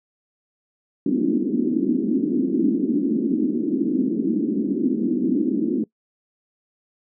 white band-pass noise, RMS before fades -21 dBFS, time 1.06-5.84 s, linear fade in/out 5 ms, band 210 to 330 Hz, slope 48 dB/octave, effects noise-tail reverb RT60 0.1 s tail -22 dB re dry

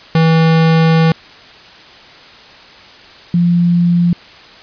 square / sine tone pair in turn, 162.3 / 173.49 Hz, E3 / F3, -27 / -11 cents, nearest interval minor second, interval 116 cents, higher second, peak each -8 dBFS, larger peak neither, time 0.15-1.12 / 3.34-4.13 s, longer first, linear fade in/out 2 ms, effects white hiss -38 dBFS RMS until 4.62 s + resampled to 11025 Hz

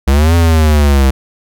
square linear two-way sweep, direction up then down, 65.41 to 85.4 to 65.41 Hz, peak -7 dBFS, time 0.07-1.11 s, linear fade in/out 10 ms, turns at 0.35 s, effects none

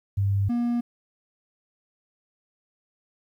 sine / triangle tone pair in turn, 99.2 / 238.7 Hz, G2 / A#3, +21 / +41 cents, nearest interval octave + minor third, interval 1520 cents, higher second, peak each -20 dBFS, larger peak neither, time 0.17-0.49 / 0.49-0.81 s, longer neither, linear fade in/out 10 ms, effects 10-bit

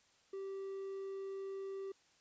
triangle tone, 389.1 Hz, G4, 13 cents flat, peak -39 dBFS, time 0.33-1.92 s, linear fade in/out 5 ms, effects white hiss -70 dBFS RMS until 2.2 s + resampled to 16000 Hz

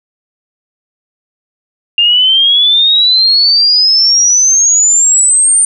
sine exponential sweep, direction up, 2791 to 9030 Hz, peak -5 dBFS, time 1.98-5.65 s, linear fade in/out 2 ms, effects none

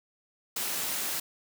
white high-pass noise, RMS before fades -32 dBFS, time 0.56-1.2 s, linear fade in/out 5 ms, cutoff 140 Hz, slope 12 dB/octave, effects none

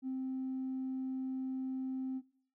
triangle tone with tanh clipping, 261.6 Hz, C4, in tune, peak -35 dBFS, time 0.02-2.22 s, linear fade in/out 50 ms, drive 5 dB, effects noise-tail reverb RT60 0.5 s tail -18 dB re dry

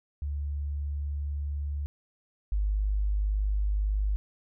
sine tone pair in turn, 72.1 / 50.89 Hz, D2 / G#1, -31 / -34 cents, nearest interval tritone, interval 603 cents, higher first, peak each -29 / -24 dBFS, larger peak second, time 0.22-1.86 / 2.52-4.16 s, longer neither, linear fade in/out 0 ms, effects none

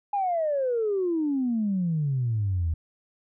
sine exponential sweep, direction down, 830.6 to 77.78 Hz, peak -22 dBFS, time 0.13-2.74 s, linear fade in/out 5 ms, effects tanh soft clip ceiling -18 dBFS

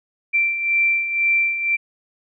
sine beating tone pair, 2349 / 2351 Hz, D7 / D7, 0 / +1 cents, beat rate 2 Hz, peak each -24 / -17 dBFS, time 0.33-1.77 s, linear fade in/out 20 ms, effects none

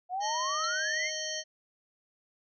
sine exponential sweep, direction up, 707 to 2217 Hz, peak -30 dBFS, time 0.09-1.11 s, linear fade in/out 50 ms
harmonic tone, 622.3 Hz, D#5, in tune, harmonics 1 / 3 / 5 / 7 / 9 / 10, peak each -40 / -40 / -40 / -40 / -40 / -40 dBFS, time 0.2-1.44 s, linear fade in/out 50 ms
sine tone with exponential decay, 4186 Hz, C8, in tune, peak -30 dBFS, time 0.64-0.73 s, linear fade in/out 2 ms, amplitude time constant 19 ms
effects none

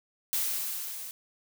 blue noise with level ramp, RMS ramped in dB -28 to -41 dBFS, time 0.33-1.11 s, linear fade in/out 0 ms, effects none

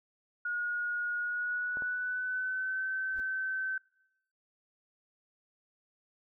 sine tone with pitch glide, 1442 to 1536.6 Hz, F#6 to G6, -45 to -35 cents, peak -31 dBFS, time 0.45-3.78 s, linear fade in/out 5 ms, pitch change +110 cents, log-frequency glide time 1.17-2.86 s
clicks, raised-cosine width 1 ms, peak -32 dBFS, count 2, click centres 1.771 / 1.822 s
brown noise with exponential growth, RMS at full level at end -43 dBFS, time 3.08-3.2 s, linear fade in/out 0 ms, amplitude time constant 25 ms
effects noise-tail reverb RT60 0.8 s tail -23 dB re dry

